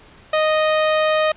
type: tone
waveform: sawtooth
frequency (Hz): 621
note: D#5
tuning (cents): -3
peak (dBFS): -11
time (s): 0.33-1.32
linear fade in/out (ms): 5
effects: pink hiss -47 dBFS RMS until 1.36 s + resampled to 8000 Hz